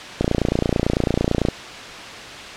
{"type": "click train", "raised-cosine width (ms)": 2, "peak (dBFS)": -4, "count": 38, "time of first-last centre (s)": [0.21, 1.486], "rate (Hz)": 29, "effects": ["white hiss -33 dBFS RMS until 2.56 s", "low-pass 4000 Hz 12 dB/octave"]}